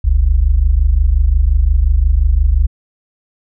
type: tone pair together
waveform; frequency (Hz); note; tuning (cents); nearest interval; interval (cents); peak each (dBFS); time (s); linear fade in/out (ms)
sine; 43.62 / 69.3; F1 / C#2; -1 / 0; minor sixth; 801; -11; 0.04-2.67; 10
effects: none